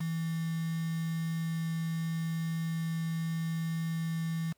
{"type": "tone with quantisation", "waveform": "sine", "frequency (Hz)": 163.6, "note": "E3", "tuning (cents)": -13, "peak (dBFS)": -30, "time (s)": [0, 4.53], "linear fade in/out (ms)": 10, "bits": 7, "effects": ["pink hiss -73 dBFS RMS until 4.57 s", "MP3 96 kbps"]}